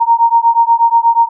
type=beating tone pair; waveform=sine; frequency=924 / 932.3 Hz; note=A#5 / A#5; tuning=-16 / 0 cents; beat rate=8.3 Hz; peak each=-10 dBFS; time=0-1.29 s; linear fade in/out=20 ms; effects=none